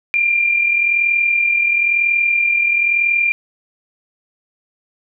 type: tone pair together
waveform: sine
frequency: 2349 / 2390 Hz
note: D7 / D7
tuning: 0 / +30 cents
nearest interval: unison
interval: 30 cents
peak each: -22 / -13 dBFS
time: 0.14-3.32 s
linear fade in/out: 0 ms
effects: none